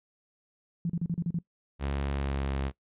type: tone bursts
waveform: sine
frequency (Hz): 170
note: F3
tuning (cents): -46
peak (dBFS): -26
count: 7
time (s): 0.85-1.388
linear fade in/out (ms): 2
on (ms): 46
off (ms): 36
type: tone with pitch glide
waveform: sawtooth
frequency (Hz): 69.6 to 68.09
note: C#2 to C#2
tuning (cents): +8 to -30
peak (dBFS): -25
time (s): 1.79-2.72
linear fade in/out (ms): 50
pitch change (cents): -38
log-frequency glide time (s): 2.13-2.48
effects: noise-tail reverb RT60 0.1 s tail -20 dB re dry + resampled to 8000 Hz